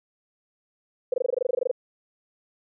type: tone bursts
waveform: sine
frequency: 504 Hz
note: B4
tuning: 35 cents sharp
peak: -19 dBFS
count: 15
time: 1.12-1.714 s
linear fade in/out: 5 ms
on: 20 ms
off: 21 ms
effects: none